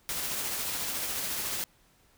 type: noise with tremolo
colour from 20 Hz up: white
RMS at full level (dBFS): -32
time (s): 0.09-1.64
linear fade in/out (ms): 0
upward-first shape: sine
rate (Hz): 14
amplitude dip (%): 25
effects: pink hiss -64 dBFS RMS until 2.17 s